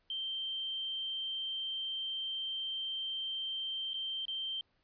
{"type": "tone with dropouts", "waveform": "sine", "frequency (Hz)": 3136, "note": "G7", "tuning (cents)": 0, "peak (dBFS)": -35, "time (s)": [0.1, 4.61], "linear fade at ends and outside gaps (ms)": 2, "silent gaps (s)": [[3.934, 3.941], [4.254, 4.281]], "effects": ["pink hiss -75 dBFS RMS until 4.83 s", "resampled to 11025 Hz"]}